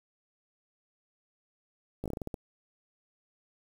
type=slowing click train; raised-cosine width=2 ms; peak=-22 dBFS; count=9; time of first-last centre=2.04-2.342 s; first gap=17 ms; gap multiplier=1.22; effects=8-bit